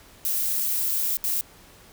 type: noise bursts at uneven times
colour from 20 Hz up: violet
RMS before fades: -25 dBFS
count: 2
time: 0.25-1.17 / 1.24-1.41 s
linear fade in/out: 0 ms
effects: pink hiss -51 dBFS RMS until 1.92 s